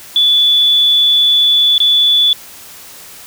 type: tone with dropouts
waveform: sine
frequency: 3455 Hz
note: A7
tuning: 32 cents flat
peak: -7 dBFS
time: 0.16-2.33 s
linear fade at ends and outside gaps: 1 ms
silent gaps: 1.78-1.802 s
effects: white hiss -35 dBFS RMS until 3.26 s